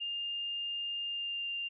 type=tone with pitch glide; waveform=sine; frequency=2811 to 2792 Hz; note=F7 to F7; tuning=+11 to -1 cents; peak=-34 dBFS; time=0-1.69 s; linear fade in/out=20 ms; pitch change=-12 cents; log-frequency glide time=1.05-1.49 s; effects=none